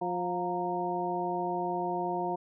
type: harmonic tone with a mistuned harmonic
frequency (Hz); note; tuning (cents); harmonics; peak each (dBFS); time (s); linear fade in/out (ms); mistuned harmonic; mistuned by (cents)
177.3; F3; +26; 1 / 2 / 3 / 4 / 5; -39 / -34 / -41 / -33 / -35; 0.01-2.36; 10; 5; +75
effects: none